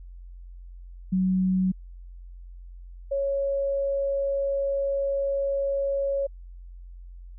sine tone pair in turn, 186.5 / 554 Hz, F#3 / C#5, +14 / -1 cents, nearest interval octave + perfect fifth, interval 1885 cents, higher second, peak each -20 / -23 dBFS, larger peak first, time 1.12-1.72 / 3.11-6.27 s, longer second, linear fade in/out 10 ms, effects added 44 Hz sine -40 dBFS peak until 7.38 s

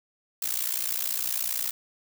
blue noise with amplitude modulation, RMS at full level -25 dBFS, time 0.42-1.71 s, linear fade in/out 5 ms, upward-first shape sine, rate 59.9 Hz, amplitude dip 95%, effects none

